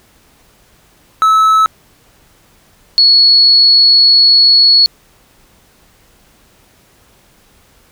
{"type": "tone pair in turn", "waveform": ["triangle", "sine"], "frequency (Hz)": [1300, 4373], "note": ["E6", "C#8"], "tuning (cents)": [-24, -24], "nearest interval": "octave + major sixth", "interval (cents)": 2100, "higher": "second", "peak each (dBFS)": -4, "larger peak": "neither", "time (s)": [[1.22, 1.66], [2.98, 4.86]], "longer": "second", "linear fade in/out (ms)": 0, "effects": ["pink hiss -49 dBFS RMS until 7.91 s"]}